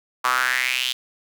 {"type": "tone with high-pass filter sweep", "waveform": "sawtooth", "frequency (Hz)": 127, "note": "B2", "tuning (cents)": 49, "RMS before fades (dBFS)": -22, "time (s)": [0.24, 0.93], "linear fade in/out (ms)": 10, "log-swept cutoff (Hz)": [1100, 3400], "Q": 4.7, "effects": []}